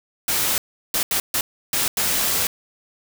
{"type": "noise bursts at uneven times", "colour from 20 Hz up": "white", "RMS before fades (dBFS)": -21, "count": 6, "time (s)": [[0.28, 0.58], [0.94, 1.03], [1.11, 1.2], [1.34, 1.41], [1.73, 1.88], [1.97, 2.47]], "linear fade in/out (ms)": 2, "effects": []}